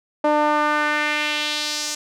sawtooth tone with band-pass filter sweep, 299.3 Hz, D4, 33 cents sharp, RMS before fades -21 dBFS, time 0.24-1.95 s, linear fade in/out 5 ms, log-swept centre 710 to 6400 Hz, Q 1.9, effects none

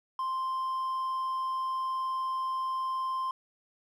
triangle tone with hard clipping, 1046.5 Hz, C6, in tune, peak -30 dBFS, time 0.19-3.31 s, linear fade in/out 2 ms, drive 5 dB, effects none

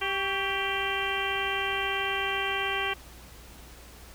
harmonic tone with a mistuned harmonic, 392.6 Hz, G4, 3 cents sharp, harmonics 1 / 2 / 3 / 4 / 5 / 6 / 7 / 8, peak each -35 / -35 / -35 / -35 / -35 / -35 / -35 / -35 dBFS, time 0.01-2.94 s, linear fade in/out 10 ms, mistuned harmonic 3, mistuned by -64 cents, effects added 60 Hz sine -50 dBFS peak until 4.14 s + pink hiss -50 dBFS RMS until 4.14 s

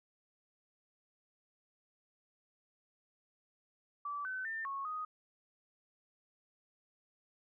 sine tone with pitch steps, 1157 / 1520 / 1797 / 1100 / 1247 Hz, D6 / F#6 / A6 / C#6 / D#6, -26 / +46 / +36 / -14 / +3 cents, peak -37 dBFS, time 4.05-5.05 s, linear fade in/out 5 ms, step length 200 ms, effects none

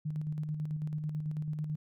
sine tone with tremolo, 152.6 Hz, D#3, 33 cents flat, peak -31 dBFS, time 0.05-1.76 s, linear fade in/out 10 ms, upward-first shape square, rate 9.1 Hz, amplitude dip 40%, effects none

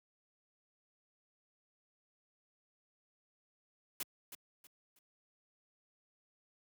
white noise with echo, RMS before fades -39 dBFS, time 4-4.03 s, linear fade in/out 2 ms, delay 320 ms, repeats 3, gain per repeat -10 dB, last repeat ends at 4.99 s, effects high-pass 80 Hz 12 dB/octave

